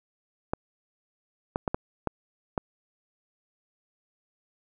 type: clicks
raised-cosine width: 1 ms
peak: -12 dBFS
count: 6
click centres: 0.535 / 1.559 / 1.678 / 1.745 / 2.073 / 2.578 s
effects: none